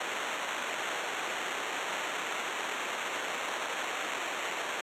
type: noise with sample-and-hold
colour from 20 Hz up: white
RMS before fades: -34 dBFS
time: 0-4.81 s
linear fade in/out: 5 ms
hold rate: 4900 Hz
effects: high-pass 400 Hz 12 dB/octave + low-pass 8000 Hz 12 dB/octave